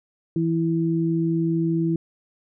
sine tone pair together, 164.8 / 329.6 Hz, E3 / E4, 0 / 0 cents, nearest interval octave, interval 1200 cents, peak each -22 / -22 dBFS, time 0.36-1.96 s, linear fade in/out 2 ms, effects none

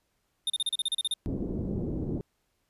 square tone bursts, 3636 Hz, A#7, 44 cents flat, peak -26 dBFS, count 11, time 0.47-1.139 s, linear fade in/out 2 ms, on 29 ms, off 35 ms
white low-pass noise, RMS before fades -32 dBFS, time 1.26-2.21 s, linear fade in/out 0 ms, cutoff 360 Hz, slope 24 dB/octave
effects pink hiss -75 dBFS RMS until 2.69 s + resampled to 32000 Hz

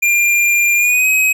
square tone with pitch glide, 2395 to 2536 Hz, D7 to D#7, +33 to +32 cents, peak -11 dBFS, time 0.02-1.33 s, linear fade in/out 10 ms, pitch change +99 cents, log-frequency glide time 0.76-1.08 s, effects none

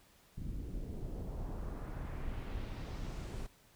brown noise with low-pass filter sweep, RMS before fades -41 dBFS, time 0.37-3.47 s, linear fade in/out 10 ms, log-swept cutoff 220 to 11000 Hz, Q 1.2, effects pink hiss -65 dBFS RMS until 3.75 s

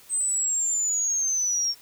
sine linear sweep, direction down, 8270 to 5480 Hz, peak -22 dBFS, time 0.09-1.75 s, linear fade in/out 50 ms, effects white hiss -52 dBFS RMS until 1.81 s

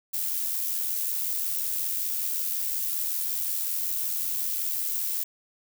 violet noise with amplitude modulation, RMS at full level -27 dBFS, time 0.13-5.24 s, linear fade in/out 10 ms, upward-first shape sine, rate 85.4 Hz, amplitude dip 40%, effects none

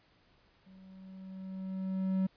triangle tone with level ramp, 189.3 Hz, F#3, 40 cents sharp, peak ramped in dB -52 to -24 dBFS, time 0.66-2.27 s, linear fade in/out 10 ms, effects pink hiss -67 dBFS RMS until 2.36 s + resampled to 11025 Hz

